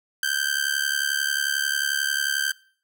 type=tone with amplitude modulation; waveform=sawtooth; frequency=1562 Hz; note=G6; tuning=7 cents flat; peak=-15 dBFS; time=0.23-2.52 s; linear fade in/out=2 ms; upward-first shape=sine; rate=71.2 Hz; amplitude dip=85%; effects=noise-tail reverb RT60 0.5 s tail -22 dB re dry